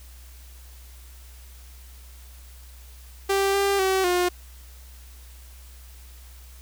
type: tone with pitch steps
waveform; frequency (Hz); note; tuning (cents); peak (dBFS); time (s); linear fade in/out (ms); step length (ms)
sawtooth; 392.6 / 397.3 / 380.9 / 356.9; G4 / G4 / G4 / F4; +3 / +23 / -50 / +38; -16; 3.29-4.29; 10; 250
effects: added 62 Hz sine -43 dBFS peak until 6.61 s + white hiss -52 dBFS RMS until 6.61 s